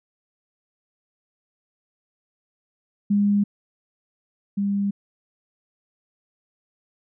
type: tone pair in turn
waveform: sine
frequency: 203.5 / 200.4 Hz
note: G#3 / G3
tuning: -35 / +38 cents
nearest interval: unison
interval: 27 cents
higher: first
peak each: -16 / -20 dBFS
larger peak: first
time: 3.1-3.44 / 4.57-4.91 s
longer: neither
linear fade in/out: 10 ms
effects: none